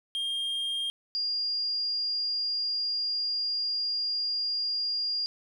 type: tone pair in turn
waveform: triangle / sine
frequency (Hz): 3216 / 4819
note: G7 / D8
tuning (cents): +44 / +44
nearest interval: perfect fifth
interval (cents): 700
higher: second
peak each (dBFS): -27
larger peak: neither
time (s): 0.15-0.9 / 1.15-5.26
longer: second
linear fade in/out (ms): 0
effects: none